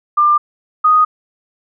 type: tone pair in turn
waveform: sine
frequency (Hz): 1194 / 1243.3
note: D6 / D#6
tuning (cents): +28 / -2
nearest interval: minor second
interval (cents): 70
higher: second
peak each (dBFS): -8 / -7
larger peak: second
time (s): 0.17-0.38 / 0.84-1.05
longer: neither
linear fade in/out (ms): 10
effects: none